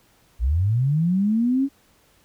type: linear sweep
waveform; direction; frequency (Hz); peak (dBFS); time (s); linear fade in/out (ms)
sine; up; 52.9 to 281.5; -17; 0.39-1.69; 50
effects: pink hiss -59 dBFS RMS until 2.24 s